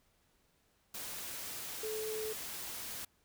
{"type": "tone in noise", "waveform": "sine", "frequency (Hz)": 434.4, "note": "A4", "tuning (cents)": -22, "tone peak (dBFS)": -37, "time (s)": [1.83, 2.33], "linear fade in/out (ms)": 5, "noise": "white", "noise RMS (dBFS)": -43, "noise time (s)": [0.94, 3.05], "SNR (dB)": 3, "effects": ["pink hiss -73 dBFS RMS until 3.24 s"]}